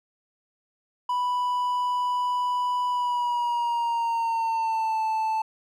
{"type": "tone with pitch glide", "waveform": "triangle", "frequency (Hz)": [987.8, 880], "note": ["B5", "A5"], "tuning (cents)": [0, 0], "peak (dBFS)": -21, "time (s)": [1.09, 5.42], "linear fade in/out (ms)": 5, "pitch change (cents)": -200, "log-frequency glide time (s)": [2.89, 5.01], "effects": []}